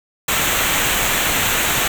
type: noise with comb filter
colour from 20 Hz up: pink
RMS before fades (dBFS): -18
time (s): 0.28-1.88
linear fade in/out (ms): 5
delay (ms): 0.2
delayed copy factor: -0.65
effects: none